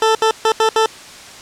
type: tone bursts at uneven times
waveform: 20% pulse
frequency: 442.5 Hz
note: A4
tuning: 10 cents sharp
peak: -6 dBFS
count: 5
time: 0.02-0.15 / 0.22-0.31 / 0.45-0.52 / 0.6-0.69 / 0.76-0.86 s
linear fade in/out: 2 ms
effects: white hiss -36 dBFS RMS until 1.41 s + low-pass 7000 Hz 12 dB/octave